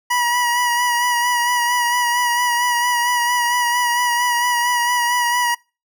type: tone with vibrato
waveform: 25% pulse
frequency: 967 Hz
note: B5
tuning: 37 cents flat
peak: -12 dBFS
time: 0.1-5.55 s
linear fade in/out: 10 ms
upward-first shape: sine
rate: 4.4 Hz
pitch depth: 28 cents each way
effects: noise-tail reverb RT60 0.3 s tail -25 dB re dry